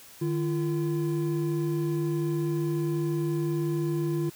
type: tone pair together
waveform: triangle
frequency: 152 / 340.9 Hz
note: D#3 / F4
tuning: -40 / -42 cents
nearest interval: octave + major second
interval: 1398 cents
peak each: -26 dBFS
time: 0.21-4.3 s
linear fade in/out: 10 ms
effects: white hiss -50 dBFS RMS until 4.35 s